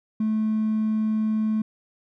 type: tone with hard clipping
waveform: triangle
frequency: 217.3 Hz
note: A3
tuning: 21 cents flat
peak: -21 dBFS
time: 0.2-1.62 s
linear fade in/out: 5 ms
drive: 4 dB
effects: none